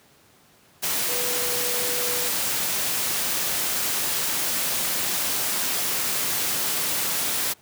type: tone in noise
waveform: sine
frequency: 490 Hz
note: B4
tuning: 14 cents flat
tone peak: -32 dBFS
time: 1.08-2.29 s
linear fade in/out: 20 ms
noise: white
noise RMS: -25 dBFS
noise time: 0.82-7.54 s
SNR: -10 dB
effects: pink hiss -56 dBFS RMS until 7.61 s + high-pass 100 Hz 12 dB/octave